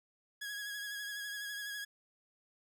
sawtooth tone with vibrato, 1661.2 Hz, G#6, in tune, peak -36 dBFS, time 0.41-1.85 s, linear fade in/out 10 ms, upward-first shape sine, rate 12 Hz, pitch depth 30 cents each way, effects none

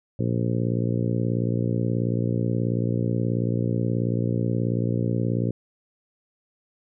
harmonic tone, 58.5 Hz, A#1, 7 cents sharp, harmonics 2 / 3 / 4 / 5 / 6 / 7 / 8 / 9, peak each -24 / -28 / -30 / -32 / -34 / -35 / -36 / -37 dBFS, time 0.19-5.51 s, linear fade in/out 5 ms, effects none

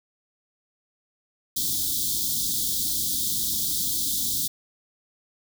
white band-stop noise, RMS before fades -26 dBFS, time 1.56-4.48 s, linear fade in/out 10 ms, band 340 to 3300 Hz, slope 96 dB/octave, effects none

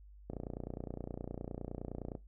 click train, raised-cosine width 2 ms, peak -27 dBFS, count 56, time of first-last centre 0.3-2.152 s, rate 29.7 Hz, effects noise-tail reverb RT60 0.2 s tail -18 dB re dry + added 50 Hz sine -53 dBFS peak until 2.27 s

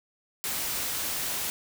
white noise, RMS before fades -31 dBFS, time 0.44-1.5 s, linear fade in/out 0 ms, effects none

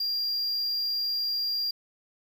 triangle tone, 4779 Hz, D8, 29 cents sharp, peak -25 dBFS, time 0-1.71 s, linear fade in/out 5 ms, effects 9-bit

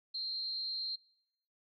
sine tone with amplitude modulation, 4176 Hz, C8, 4 cents flat, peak -33 dBFS, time 0.14-0.96 s, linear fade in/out 10 ms, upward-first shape sine, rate 261 Hz, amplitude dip 60%, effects noise-tail reverb RT60 0.8 s tail -24 dB re dry

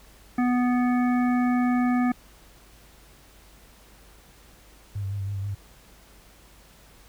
harmonic tone, 246.9 Hz, B3, in tune, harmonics 1 / 3 / 5 / 7 / 9, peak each -20 / -30 / -34 / -37 / -39 dBFS, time 0.38-2.12 s, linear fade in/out 5 ms
sine tone with vibrato, 99.2 Hz, G2, 21 cents sharp, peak -27 dBFS, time 4.95-5.55 s, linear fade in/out 10 ms, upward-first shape sine, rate 6.2 Hz, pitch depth 40 cents each way
effects added 50 Hz sine -54 dBFS peak until 7.08 s + pink hiss -54 dBFS RMS until 7.08 s

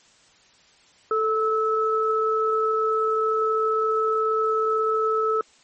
sine tone pair together, 440 / 1301.9 Hz, A4 / E6, 0 / -22 cents, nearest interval octave + perfect fifth, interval 1878 cents, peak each -22 / -22 dBFS, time 1.11-5.41 s, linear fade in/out 2 ms, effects white hiss -56 dBFS RMS until 5.63 s + MP3 32 kbps

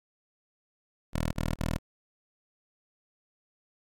10% pulse tone bursts, 40.28 Hz, E1, 39 cents flat, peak -20 dBFS, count 3, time 1.13-1.786 s, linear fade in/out 20 ms, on 200 ms, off 28 ms, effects AAC 64 kbps

